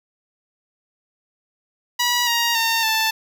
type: tone with pitch steps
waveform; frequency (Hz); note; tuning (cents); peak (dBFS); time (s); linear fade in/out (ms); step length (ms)
10% pulse; 970 / 940.2 / 911.3 / 883.3; B5 / A#5 / A#5 / A5; -31 / +15 / -39 / +6; -9; 1.99-3.11; 10; 280
effects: none